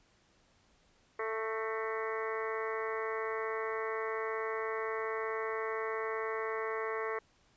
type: harmonic tone with a mistuned harmonic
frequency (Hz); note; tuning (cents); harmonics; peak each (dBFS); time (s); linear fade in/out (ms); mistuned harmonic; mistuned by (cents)
221.1; A3; +9; 2 / 3 / 4 / 5 / 6 / 7 / 8 / 9 / 10; -36 / -45 / -46 / -40 / -45 / -49 / -45 / -44 / -50; 1.19-7.19; 5; 8; +44
effects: pink hiss -68 dBFS RMS until 7.56 s + resampled to 16000 Hz